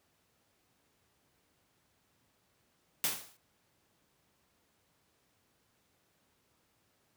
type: noise with exponential decay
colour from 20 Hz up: white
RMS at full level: -28 dBFS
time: 3.04-3.37 s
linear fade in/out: 1 ms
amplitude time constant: 71 ms
effects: pink hiss -73 dBFS RMS until 7.16 s + high-pass 80 Hz 12 dB/octave